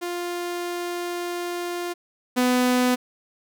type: tone pair in turn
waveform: sawtooth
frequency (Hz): 350.3 / 249.8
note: F4 / B3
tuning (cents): +5 / +20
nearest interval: tritone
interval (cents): 585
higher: first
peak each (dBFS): -23 / -14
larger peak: second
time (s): 0.01-1.94 / 2.36-2.96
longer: first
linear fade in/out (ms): 20
effects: none